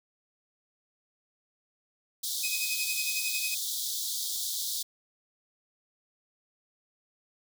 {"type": "high-pass noise", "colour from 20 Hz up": "pink", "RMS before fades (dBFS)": -33, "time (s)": [2.23, 4.83], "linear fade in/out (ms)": 10, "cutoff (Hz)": 3400, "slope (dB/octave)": 96}
{"type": "tone with tremolo", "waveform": "sawtooth", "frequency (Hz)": 2516, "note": "D#7", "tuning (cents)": 19, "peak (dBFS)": -26, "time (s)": [2.43, 3.55], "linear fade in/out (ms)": 10, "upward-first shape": "sine", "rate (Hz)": 11, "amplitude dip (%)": 70}
{"effects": []}